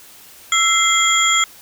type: tone cluster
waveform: sine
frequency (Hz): 1331 / 2078 / 3294 / 7150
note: E6 / C7 / G#7 / A8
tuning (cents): +16 / -12 / -15 / +27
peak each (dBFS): -18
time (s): 0.52-1.44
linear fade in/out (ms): 2
effects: white hiss -43 dBFS RMS until 1.61 s